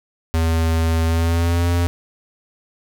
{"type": "tone with pitch glide", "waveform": "square", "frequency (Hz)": [81.7, 86.56], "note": ["E2", "F2"], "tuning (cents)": [-15, -15], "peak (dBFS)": -16, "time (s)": [0.34, 1.87], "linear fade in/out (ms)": 0, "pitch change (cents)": 100, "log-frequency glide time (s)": [1.04, 1.69], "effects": []}